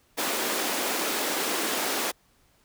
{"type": "high-pass noise", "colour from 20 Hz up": "pink", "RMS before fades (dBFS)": -28, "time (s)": [0.17, 2.12], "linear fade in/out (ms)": 20, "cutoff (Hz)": 270, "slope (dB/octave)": 24, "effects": ["pink hiss -64 dBFS RMS until 2.64 s"]}